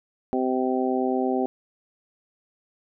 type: harmonic tone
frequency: 128.9 Hz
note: C3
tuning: 26 cents flat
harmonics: 2 / 3 / 4 / 5 / 6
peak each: -25 / -26 / -31 / -32 / -29 dBFS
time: 0.33-1.46 s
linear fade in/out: 0 ms
effects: none